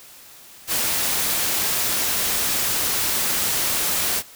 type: noise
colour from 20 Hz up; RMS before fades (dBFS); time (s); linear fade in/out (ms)
white; -22; 0.67-4.23; 50
effects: white hiss -45 dBFS RMS until 4.35 s